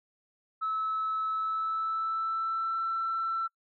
sine tone with pitch glide, 1300 to 1338.9 Hz, E6 to E6, -24 to +27 cents, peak -27 dBFS, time 0.61-3.48 s, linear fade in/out 20 ms, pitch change +51 cents, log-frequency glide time 1.29-2.82 s, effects noise-tail reverb RT60 0.1 s tail -23 dB re dry + tanh soft clip ceiling -24 dBFS

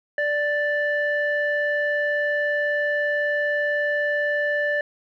square tone with low-pass filter, 587.3 Hz, D5, in tune, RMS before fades -23 dBFS, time 0.18-4.81 s, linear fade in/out 2 ms, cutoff 1700 Hz, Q 4, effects none

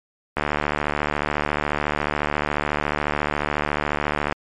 click train, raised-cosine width 0.5 ms, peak -6 dBFS, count 294, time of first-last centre 0.37-4.324 s, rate 74.1 Hz, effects MP3 64 kbps

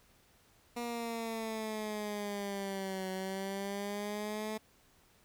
15% pulse exponential two-way sweep, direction down then up, 239.6 to 187.5 to 217.7 Hz, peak -30 dBFS, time 0.76-4.58 s, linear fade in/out 10 ms, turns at 3.1 s, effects pink hiss -66 dBFS RMS until 5.24 s

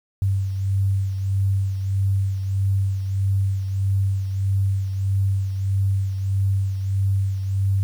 sine beating tone pair, 97.2 / 98.8 Hz, G2 / G2, -14 / +14 cents, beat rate 1.6 Hz, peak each -19 / -28 dBFS, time 0.22-7.83 s, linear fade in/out 0 ms, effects 8-bit

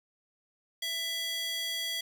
square tone with high-pass filter, 664 Hz, E5, 12 cents sharp, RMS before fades -34 dBFS, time 0.82-2.01 s, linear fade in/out 5 ms, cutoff 2900 Hz, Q 2.8, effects none

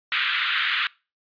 pink band-pass noise, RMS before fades -24 dBFS, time 0.12-0.87 s, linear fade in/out 0 ms, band 1300 to 3700 Hz, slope 48 dB/octave, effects noise-tail reverb RT60 0.3 s tail -23 dB re dry + resampled to 11025 Hz

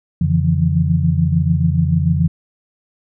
sine tone cluster, 87.6 / 141.2 / 162.7 / 169.6 Hz, F2 / C#3 / E3 / E3, +6 / +32 / -22 / +50 cents, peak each -18 dBFS, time 0.21-2.28 s, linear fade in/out 5 ms, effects none

